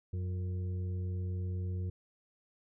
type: harmonic tone with a mistuned harmonic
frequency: 92 Hz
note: F#2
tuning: 9 cents flat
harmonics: 1 / 2 / 4 / 5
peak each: -33 / -46 / -50 / -54 dBFS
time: 0.13-1.9 s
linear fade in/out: 5 ms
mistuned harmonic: 4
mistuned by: -58 cents
effects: none